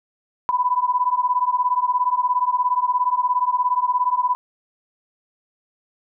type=beating tone pair; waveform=sine; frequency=986 / 1003 Hz; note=B5 / B5; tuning=-3 / +26 cents; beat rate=17 Hz; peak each=-20 dBFS; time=0.49-4.35 s; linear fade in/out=0 ms; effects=none